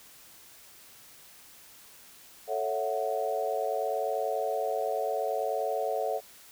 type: chord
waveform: sine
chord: F# minor seventh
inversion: first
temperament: equal with one note detuned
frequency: 440 / 550.5 / 659.3 / 740 Hz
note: A4 / C#5 / E5 / F#5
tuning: 0 / -12 / 0 / 0 cents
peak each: -33 dBFS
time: 2.47-6.21 s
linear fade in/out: 50 ms
effects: white hiss -53 dBFS RMS until 6.51 s